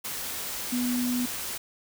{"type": "tone in noise", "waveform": "sine", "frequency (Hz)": 246.5, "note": "B3", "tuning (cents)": -3, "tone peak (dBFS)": -25, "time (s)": [0.72, 1.26], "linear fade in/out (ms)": 10, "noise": "white", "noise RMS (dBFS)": -34, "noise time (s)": [0.04, 1.58], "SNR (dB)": 6, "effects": []}